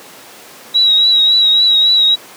sine tone with vibrato, 3861 Hz, B7, 40 cents flat, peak -7 dBFS, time 0.74-2.16 s, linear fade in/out 20 ms, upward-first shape triangle, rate 3.6 Hz, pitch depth 46 cents each way, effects pink hiss -36 dBFS RMS until 2.36 s + high-pass 300 Hz 12 dB/octave

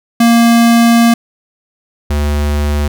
square tone pair in turn, 233.1 / 73.42 Hz, A#3 / D2, 0 / 0 cents, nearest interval octave + minor sixth, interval 2000 cents, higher first, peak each -6 / -12 dBFS, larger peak first, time 0.2-1.14 / 2.1-2.88 s, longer first, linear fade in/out 5 ms, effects none

